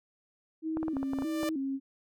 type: tone with vibrato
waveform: sine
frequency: 293.7 Hz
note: D4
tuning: in tune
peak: -30 dBFS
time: 0.62-1.8 s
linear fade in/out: 50 ms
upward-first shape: square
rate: 1.6 Hz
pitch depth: 140 cents each way
type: clicks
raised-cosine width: 1 ms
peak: -23 dBFS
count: 9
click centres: 0.771 / 0.83 / 0.882 / 0.968 / 1.03 / 1.134 / 1.187 / 1.222 / 1.432 s
type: tone with exponential growth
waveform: sawtooth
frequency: 592 Hz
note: D5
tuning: 14 cents sharp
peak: -27 dBFS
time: 0.8-1.49 s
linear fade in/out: 0 ms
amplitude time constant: 150 ms
effects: none

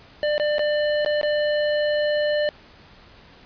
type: tone with dropouts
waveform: square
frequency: 596 Hz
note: D5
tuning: 25 cents sharp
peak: -20 dBFS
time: 0.23-2.49 s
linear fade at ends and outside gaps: 0 ms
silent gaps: 0.38-0.398 / 0.583-0.593 / 1.048-1.061 / 1.213-1.231 s
effects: pink hiss -49 dBFS RMS until 3.45 s + resampled to 11025 Hz

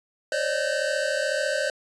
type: tone cluster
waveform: square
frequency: 536 / 578 / 612 / 1538 Hz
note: C5 / D5 / D#5 / G6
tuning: +42 / -28 / -29 / -33 cents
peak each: -30 dBFS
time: 0.32-1.7 s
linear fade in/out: 2 ms
effects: resampled to 22050 Hz

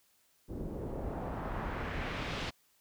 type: noise with low-pass filter sweep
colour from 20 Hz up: pink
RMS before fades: -38 dBFS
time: 0.48-2.51 s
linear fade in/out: 20 ms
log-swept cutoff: 320 to 4100 Hz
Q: 1.2
effects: white hiss -70 dBFS RMS until 2.8 s

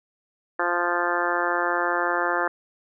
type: harmonic tone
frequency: 174.61 Hz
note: F3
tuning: in tune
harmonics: 2 / 3 / 4 / 5 / 6 / 7 / 8 / 9 / 10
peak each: -30 / -30 / -30 / -30 / -30 / -30 / -30 / -30 / -30 dBFS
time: 0.59-2.48 s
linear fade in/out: 5 ms
effects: none

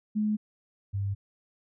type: tone pair in turn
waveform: sine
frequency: 212.3 / 99.36 Hz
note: G#3 / G2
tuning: +38 / +24 cents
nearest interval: octave + minor second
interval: 1314 cents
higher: first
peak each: -24 / -27 dBFS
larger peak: first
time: 0.15-0.37 / 0.93-1.15 s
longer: neither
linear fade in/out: 20 ms
effects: none

